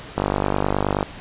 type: click train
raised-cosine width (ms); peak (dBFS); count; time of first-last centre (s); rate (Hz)
1; -5; 43; 0.18-1.028; 49.5
effects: pink hiss -38 dBFS RMS until 1.2 s + resampled to 8000 Hz